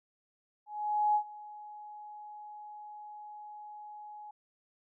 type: tone with ADSR envelope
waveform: sine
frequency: 840 Hz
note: G#5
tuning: 19 cents sharp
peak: -23 dBFS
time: 0.66-4.31 s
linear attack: 490 ms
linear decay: 82 ms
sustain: -21 dB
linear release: 5 ms
effects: none